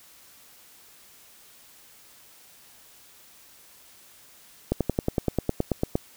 slowing click train, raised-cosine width 2 ms, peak -9 dBFS, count 13, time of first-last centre 4.72-5.955 s, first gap 87 ms, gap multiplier 1.03, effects white hiss -53 dBFS RMS until 6.16 s

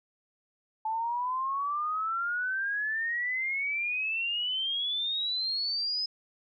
sine exponential sweep, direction up, 868 to 5100 Hz, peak -28 dBFS, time 0.85-6.06 s, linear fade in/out 5 ms, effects none

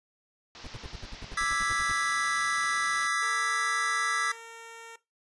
white low-pass noise, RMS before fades -48 dBFS, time 0.55-3.07 s, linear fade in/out 0 ms, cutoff 5700 Hz, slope 48 dB/octave
brown noise bursts, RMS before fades -38 dBFS, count 14, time 0.64-1.921 s, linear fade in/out 5 ms, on 33 ms, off 63 ms
square chord, E dominant seventh, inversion third, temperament equal, 1174.7 / 1318.5 / 1661.2 / 1975.5 Hz, D6 / E6 / G#6 / B6, 0 / 0 / 0 / 0 cents, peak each -34 / -32 / -33 / -32 dBFS, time 1.37-4.32 s, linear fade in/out 5 ms
10% pulse tone, 458.3 Hz, A#4, 29 cents flat, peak -35 dBFS, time 3.22-4.96 s, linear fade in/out 5 ms
effects noise-tail reverb RT60 0.2 s tail -17 dB re dry + resampled to 24000 Hz

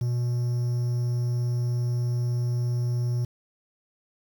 triangle tone, 121.2 Hz, B2, 32 cents flat, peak -21 dBFS, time 0.01-3.25 s, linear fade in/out 5 ms, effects 8-bit

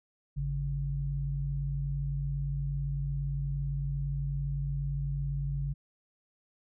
sine tone pair together, 52.86 / 141 Hz, G#1 / C#3, +31 / +30 cents, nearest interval octave + perfect fourth, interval 1699 cents, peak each -34 / -31 dBFS, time 0.36-5.74 s, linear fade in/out 20 ms, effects none

